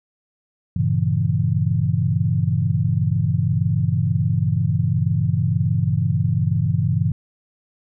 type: chord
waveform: sine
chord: G diminished seventh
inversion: none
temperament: equal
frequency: 98 / 116.54 / 138.59 / 164.81 Hz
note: G2 / Bb2 / Db3 / Fb3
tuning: 0 / 0 / 0 / 0 cents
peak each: -22 dBFS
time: 0.76-7.12 s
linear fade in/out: 5 ms
effects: none